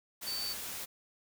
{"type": "tone in noise", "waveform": "sine", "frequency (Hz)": 4552, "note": "C#8", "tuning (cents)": 45, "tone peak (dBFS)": -35, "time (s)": [0.26, 0.54], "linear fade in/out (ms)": 20, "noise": "white", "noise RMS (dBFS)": -41, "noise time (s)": [0.21, 0.86], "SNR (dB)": 3, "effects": []}